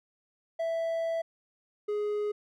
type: tone pair in turn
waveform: triangle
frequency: 660 / 417.1 Hz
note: E5 / G#4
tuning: +2 / +7 cents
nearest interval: minor sixth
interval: 795 cents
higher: first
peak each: -26 dBFS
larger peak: neither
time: 0.59-1.22 / 1.88-2.32 s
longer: first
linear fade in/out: 10 ms
effects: none